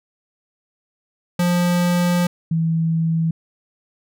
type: tone pair in turn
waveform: square / sine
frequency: 176 / 163.28 Hz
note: F3 / E3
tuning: +14 / -16 cents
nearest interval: minor second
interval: 130 cents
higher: first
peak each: -16 dBFS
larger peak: neither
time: 1.39-2.27 / 2.51-3.31 s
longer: first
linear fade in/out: 5 ms
effects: none